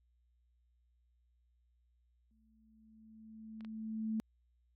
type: tone with exponential growth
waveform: sine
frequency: 219.7 Hz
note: A3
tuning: 2 cents flat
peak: -32 dBFS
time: 2.31-4.2 s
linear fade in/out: 0 ms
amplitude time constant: 410 ms
type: clicks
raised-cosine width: 0.3 ms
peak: -41 / -38 dBFS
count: 2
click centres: 3.608 / 3.648 s
effects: added 60 Hz sine -70 dBFS peak until 4.75 s + AAC 48 kbps